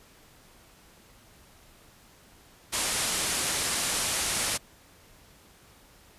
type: low-pass noise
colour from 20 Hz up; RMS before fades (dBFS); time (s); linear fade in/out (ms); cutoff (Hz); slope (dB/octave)
white; -29; 2.72-4.58; 20; 11000; 48
effects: pink hiss -56 dBFS RMS until 6.18 s + resampled to 32000 Hz